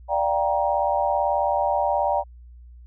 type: chord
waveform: sine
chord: G minor seventh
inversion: second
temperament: just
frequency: 588 / 705.6 / 784 / 940.8 Hz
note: D5 / F5 / G5 / Bb5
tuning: +2 / +18 / 0 / +16 cents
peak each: -24 / -27 / -24 / -25 dBFS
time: 0.08-2.24 s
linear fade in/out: 50 ms
effects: added 60 Hz sine -42 dBFS peak until 2.86 s